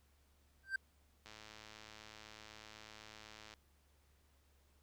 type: tone with exponential growth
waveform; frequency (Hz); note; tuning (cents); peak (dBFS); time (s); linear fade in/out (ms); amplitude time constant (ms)
triangle; 1566; G6; -2; -30; 0.63-0.76; 5; 27
type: click train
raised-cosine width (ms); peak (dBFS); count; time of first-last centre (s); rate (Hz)
0.2; -36; 247; 1.26-3.538; 108
effects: added 71 Hz sine -70 dBFS peak until 4.82 s + pink hiss -75 dBFS RMS until 4.82 s